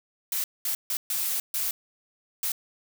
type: noise bursts at uneven times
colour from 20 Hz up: blue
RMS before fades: -28 dBFS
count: 6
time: 0.32-0.44 / 0.65-0.75 / 0.9-0.97 / 1.1-1.4 / 1.54-1.71 / 2.43-2.52 s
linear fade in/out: 2 ms
effects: none